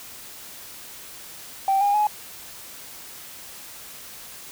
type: tone with pitch steps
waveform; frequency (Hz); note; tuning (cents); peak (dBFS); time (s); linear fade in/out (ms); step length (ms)
sine; 779 / 811 / 841; G5 / G#5 / G#5; -11 / -41 / +22; -16; 1.68-2.07; 2; 130
effects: tanh soft clip ceiling -13 dBFS + white hiss -41 dBFS RMS until 4.51 s